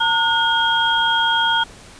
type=tone cluster; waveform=sine; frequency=912 / 1445 / 3249 Hz; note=A#5 / F#6 / G#7; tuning=-38 / -41 / -39 cents; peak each=-19 dBFS; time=0-1.64 s; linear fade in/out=10 ms; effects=pink hiss -42 dBFS RMS until 1.99 s + resampled to 22050 Hz